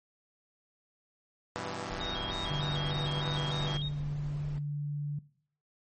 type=chord; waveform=5% pulse; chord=E minor; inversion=first; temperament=equal with one note detuned; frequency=97.27 / 123.47 / 164.81 Hz; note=G2 / B2 / E3; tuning=-13 / 0 / 0 cents; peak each=-29 dBFS; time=1.56-3.77 s; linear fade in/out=0 ms
type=noise; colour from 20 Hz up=brown; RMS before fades=-43 dBFS; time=1.9-4.59 s; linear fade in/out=10 ms
type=tone with vibrato; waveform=sine; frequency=3483 Hz; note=A7; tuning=18 cents flat; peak=-36 dBFS; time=2-3.89 s; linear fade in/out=10 ms; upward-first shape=square; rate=3.3 Hz; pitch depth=120 cents each way
type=tone; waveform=sine; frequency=145.9 Hz; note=D3; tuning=11 cents flat; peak=-31 dBFS; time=2.5-5.19 s; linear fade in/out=5 ms
effects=noise-tail reverb RT60 0.6 s tail -20 dB re dry + MP3 32 kbps